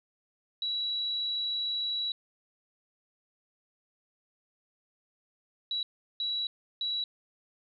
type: tone bursts at uneven times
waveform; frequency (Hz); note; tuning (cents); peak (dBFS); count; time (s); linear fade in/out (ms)
sine; 3911; B7; -18; -29; 4; 0.62-2.12 / 5.71-5.83 / 6.2-6.47 / 6.81-7.04; 2
effects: none